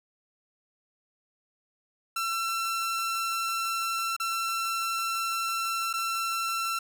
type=tone with dropouts; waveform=sawtooth; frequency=1347 Hz; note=E6; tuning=37 cents sharp; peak=-24 dBFS; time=2.16-6.79 s; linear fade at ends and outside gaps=5 ms; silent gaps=4.165-4.199 / 5.93-5.937 s; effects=none